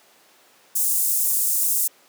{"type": "high-pass noise", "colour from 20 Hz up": "pink", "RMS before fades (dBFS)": -21, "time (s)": [0.75, 1.88], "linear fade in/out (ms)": 10, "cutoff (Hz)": 8200, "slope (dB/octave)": 24, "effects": ["pink hiss -54 dBFS RMS until 2.08 s", "high-pass 400 Hz 12 dB/octave"]}